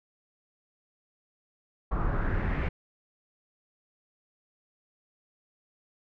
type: noise with low-pass filter sweep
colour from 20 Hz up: brown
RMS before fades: -28 dBFS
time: 1.91-2.69 s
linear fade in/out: 10 ms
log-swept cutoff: 1200 to 2200 Hz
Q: 3
effects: none